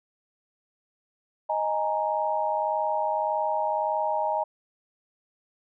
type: chord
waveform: sine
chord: D# suspended fourth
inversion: none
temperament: equal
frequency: 622.3 / 830.6 / 932.3 Hz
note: D#5 / G#5 / A#5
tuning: 0 / 0 / 0 cents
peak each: -28 dBFS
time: 1.49-4.44 s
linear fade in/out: 10 ms
effects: none